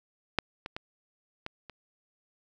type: clicks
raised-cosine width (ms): 0.3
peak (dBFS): -8 / -21 / -20 / -20 / -28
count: 5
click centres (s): 0.387 / 0.661 / 0.765 / 1.464 / 1.697
effects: none